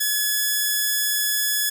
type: tone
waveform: 5% pulse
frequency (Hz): 1702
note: G#6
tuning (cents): +42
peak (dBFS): -9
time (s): 0-1.7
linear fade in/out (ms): 10
effects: none